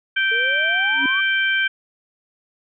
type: harmonic tone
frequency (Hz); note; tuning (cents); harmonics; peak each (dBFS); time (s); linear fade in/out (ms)
780; G5; -9; 2 / 3 / 4; -18 / -23 / -25; 0.16-1.68; 10
type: exponential sweep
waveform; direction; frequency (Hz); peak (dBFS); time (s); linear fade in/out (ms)
sine; up; 442 to 1179; -28; 0.31-1.21; 10
type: tone with exponential growth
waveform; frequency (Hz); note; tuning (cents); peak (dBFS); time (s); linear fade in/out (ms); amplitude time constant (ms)
sine; 276.2; C#4; -6; -19; 0.89-1.06; 2; 36
effects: none